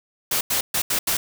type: noise bursts at uneven times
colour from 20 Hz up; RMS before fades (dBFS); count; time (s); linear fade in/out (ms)
white; -22; 5; 0.31-0.41 / 0.5-0.61 / 0.74-0.82 / 0.9-0.99 / 1.07-1.17; 5
effects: none